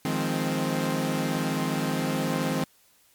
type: chord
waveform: sawtooth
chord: F minor seventh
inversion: third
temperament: equal with one note detuned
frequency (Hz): 155.56 / 174.61 / 210.1 / 261.6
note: Eb3 / F3 / Ab3 / C4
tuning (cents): 0 / 0 / +20 / 0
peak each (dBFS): -26 / -28 / -28 / -25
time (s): 0.05-2.64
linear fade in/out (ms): 2
effects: white hiss -61 dBFS RMS until 3.14 s + MP3 96 kbps